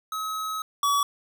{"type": "tone pair in turn", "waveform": "square", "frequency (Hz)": [1280, 1137.6], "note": ["D#6", "C#6"], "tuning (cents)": [49, 45], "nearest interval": "major second", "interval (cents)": 204, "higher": "first", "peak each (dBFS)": [-29, -21], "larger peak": "second", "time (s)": [[0.12, 0.62], [0.83, 1.03]], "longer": "first", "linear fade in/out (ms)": 2, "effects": []}